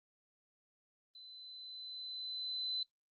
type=tone with level ramp; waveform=sine; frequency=4029 Hz; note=B7; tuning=34 cents sharp; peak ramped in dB=-52 to -34 dBFS; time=1.15-2.83 s; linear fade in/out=2 ms; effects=noise-tail reverb RT60 0.1 s tail -21 dB re dry + Opus 32 kbps